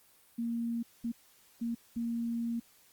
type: tone bursts at uneven times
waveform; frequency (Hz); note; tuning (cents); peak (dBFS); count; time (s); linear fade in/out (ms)
sine; 233.1; A#3; 0; -31; 4; 0.38-0.83 / 1.04-1.12 / 1.61-1.75 / 1.96-2.6; 10
effects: white hiss -63 dBFS RMS until 2.92 s + Opus 32 kbps